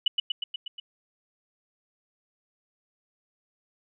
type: tone with echo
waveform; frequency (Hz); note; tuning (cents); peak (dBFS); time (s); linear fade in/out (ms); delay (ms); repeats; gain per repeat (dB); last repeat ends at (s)
sine; 2960; F#7; 0; -18; 0.06-0.08; 5; 120; 6; -3; 0.8
effects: none